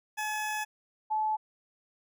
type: tone pair in turn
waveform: 20% pulse / sine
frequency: 853 / 863.9 Hz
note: G#5 / A5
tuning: +46 / -32 cents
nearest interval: unison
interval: 22 cents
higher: second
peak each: -26 dBFS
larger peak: neither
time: 0.17-0.65 / 1.1-1.37 s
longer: first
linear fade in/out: 20 ms
effects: none